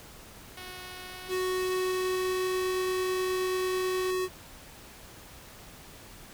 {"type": "tone with pitch glide", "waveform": "5% pulse", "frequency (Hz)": [366.6, 379.3], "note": ["F#4", "F#4"], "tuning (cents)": [-16, 43], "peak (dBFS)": -30, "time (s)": [0.57, 4.11], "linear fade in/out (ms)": 5, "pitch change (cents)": 59, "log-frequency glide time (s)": [1.04, 2.7]}
{"type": "tone", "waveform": "square", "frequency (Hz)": 370, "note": "F#4", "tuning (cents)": 0, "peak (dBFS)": -28, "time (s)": [1.28, 4.29], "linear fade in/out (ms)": 50}
{"effects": ["pink hiss -49 dBFS RMS until 6.33 s"]}